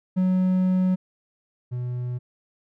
triangle tone pair in turn, 185 / 123.47 Hz, F#3 / B2, 0 / 0 cents, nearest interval perfect fifth, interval 700 cents, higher first, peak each -16 / -24 dBFS, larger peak first, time 0.16-0.96 / 1.71-2.19 s, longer first, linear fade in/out 20 ms, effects none

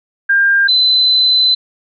sine tone pair in turn, 1600 / 4032 Hz, G6 / B7, +35 / +35 cents, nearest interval octave + major third, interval 1600 cents, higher second, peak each -8 / -8 dBFS, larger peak neither, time 0.29-0.68 / 0.68-1.55 s, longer second, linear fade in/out 10 ms, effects none

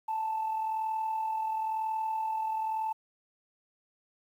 sine tone with amplitude modulation, 880 Hz, A5, in tune, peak -26 dBFS, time 0.08-2.93 s, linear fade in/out 10 ms, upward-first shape sine, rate 41 Hz, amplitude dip 45%, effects tanh soft clip ceiling -25 dBFS + 10-bit

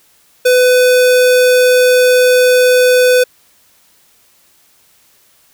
square tone, 501 Hz, B4, 25 cents sharp, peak -7 dBFS, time 0.45-3.24 s, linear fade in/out 10 ms, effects white hiss -51 dBFS RMS until 5.53 s

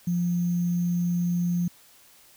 sine tone with sample-and-hold, 174.8 Hz, F3, 2 cents sharp, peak -22 dBFS, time 0.07-1.68 s, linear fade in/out 5 ms, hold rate 6300 Hz, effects white hiss -55 dBFS RMS until 2.36 s

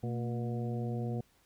harmonic tone with a mistuned harmonic, 120.3 Hz, B2, 45 cents flat, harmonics 1 / 2 / 3 / 4 / 5 / 6, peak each -34 / -38 / -44 / -43 / -51 / -47 dBFS, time 0.03-1.21 s, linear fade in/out 5 ms, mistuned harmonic 2, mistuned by -77 cents, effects pink hiss -68 dBFS RMS until 1.45 s

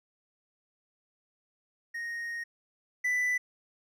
triangle tone pair in turn, 1864.7 / 1987.5 Hz, A#6 / B6, 0 / +10 cents, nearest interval minor second, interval 110 cents, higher second, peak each -32 / -24 dBFS, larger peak second, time 1.94-2.44 / 3.04-3.38 s, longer first, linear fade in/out 10 ms, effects none

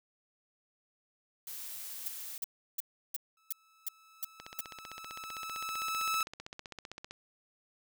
blue noise, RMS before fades -43 dBFS, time 1.47-2.38 s, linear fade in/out 2 ms
violet noise bursts, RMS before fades -35 dBFS, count 8, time 2.06-4.608 s, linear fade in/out 2 ms, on 21 ms, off 340 ms
sawtooth tone with exponential growth, 1306 Hz, E6, 17 cents flat, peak -25 dBFS, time 3.37-6.23 s, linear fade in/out 2 ms, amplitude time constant 620 ms
click train, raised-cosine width 0.2 ms, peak -26 dBFS, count 43, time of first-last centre 4.4-7.11 s, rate 15.5 Hz
effects none

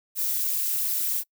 violet noise with amplitude modulation, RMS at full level -23 dBFS, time 0.15-1.24 s, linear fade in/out 50 ms, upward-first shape sine, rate 216 Hz, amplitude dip 70%, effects noise-tail reverb RT60 0.1 s tail -25 dB re dry

